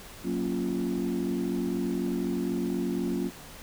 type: chord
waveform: sine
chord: Gb major seventh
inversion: none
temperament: equal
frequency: 185 / 233.1 / 277.2 / 349.2 Hz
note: Gb3 / Bb3 / Db4 / F4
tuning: 0 / 0 / 0 / 0 cents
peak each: -31 dBFS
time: 0.23-3.31 s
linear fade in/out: 50 ms
effects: tanh soft clip ceiling -21 dBFS + pink hiss -46 dBFS RMS until 3.62 s